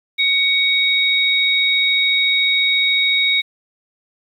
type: tone pair together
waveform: sine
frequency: 2240 / 3773 Hz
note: C#7 / A#7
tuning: +18 / +20 cents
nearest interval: major sixth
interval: 902 cents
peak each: -16 dBFS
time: 0.18-3.42 s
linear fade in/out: 20 ms
effects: 8-bit